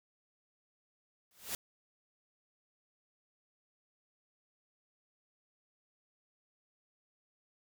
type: noise with exponential growth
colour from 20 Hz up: white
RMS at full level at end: -34 dBFS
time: 1.31-1.55 s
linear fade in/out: 1 ms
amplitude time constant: 52 ms
effects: none